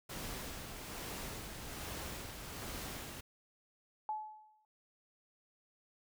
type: noise with tremolo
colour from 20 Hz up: pink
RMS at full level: -43 dBFS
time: 0.09-3.21 s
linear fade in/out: 10 ms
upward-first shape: sine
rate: 1.2 Hz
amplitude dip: 40%
type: tone with exponential decay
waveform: sine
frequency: 859 Hz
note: A5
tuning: 42 cents flat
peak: -33 dBFS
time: 4.09-4.65 s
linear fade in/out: 1 ms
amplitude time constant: 120 ms
effects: none